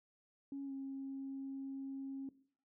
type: tone with pitch glide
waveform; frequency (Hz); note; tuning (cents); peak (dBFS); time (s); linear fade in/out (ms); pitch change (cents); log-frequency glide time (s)
sine; 277.1 to 270.9; C#4 to C#4; -1 to -40; -40; 0.52-2.29; 2; -39; 0.65-0.72
effects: noise-tail reverb RT60 0.5 s tail -17 dB re dry + tanh soft clip ceiling -36 dBFS